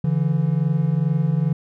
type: tone pair together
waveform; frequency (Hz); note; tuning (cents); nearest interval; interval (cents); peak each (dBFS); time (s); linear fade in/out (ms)
triangle; 143.6 / 165.93; D3 / E3; -39 / +12; minor third; 251; -18; 0.04-1.53; 5
effects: none